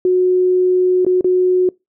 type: tone with dropouts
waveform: sine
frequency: 365.9 Hz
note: F#4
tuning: 19 cents flat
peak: -10 dBFS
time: 0.05-1.69 s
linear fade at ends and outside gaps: 2 ms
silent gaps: 1.049-1.065 / 1.21-1.244 s
effects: noise-tail reverb RT60 0.2 s tail -24 dB re dry